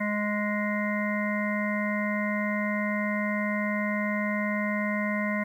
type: harmonic tone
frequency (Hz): 208.3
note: G#3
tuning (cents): +5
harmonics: 1 / 3 / 5 / 7 / 9 / 10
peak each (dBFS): -28 / -33 / -36 / -40 / -34 / -34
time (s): 0-5.44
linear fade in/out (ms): 10
effects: 10-bit